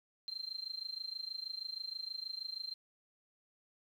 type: tone with amplitude modulation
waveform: sine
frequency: 4148 Hz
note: C8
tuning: 16 cents flat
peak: -36 dBFS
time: 0.28-2.74 s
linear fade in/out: 0 ms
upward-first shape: sine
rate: 26.3 Hz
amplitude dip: 90%
effects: 11-bit